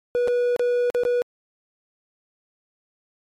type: tone with dropouts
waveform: triangle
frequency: 487.1 Hz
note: B4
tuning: 24 cents flat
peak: -16 dBFS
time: 0.15-1.22 s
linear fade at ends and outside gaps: 0 ms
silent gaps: 0.275-0.281 / 0.563-0.595 / 0.901-0.948 / 1.035-1.051 s
effects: MP3 64 kbps